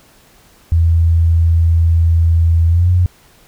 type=tone with pitch glide; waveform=sine; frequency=83 to 89.47 Hz; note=E2 to F2; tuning=+12 to +42 cents; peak=-8 dBFS; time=0.72-3.06 s; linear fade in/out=0 ms; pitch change=+130 cents; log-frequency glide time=2.68-2.89 s; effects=pink hiss -48 dBFS RMS until 3.47 s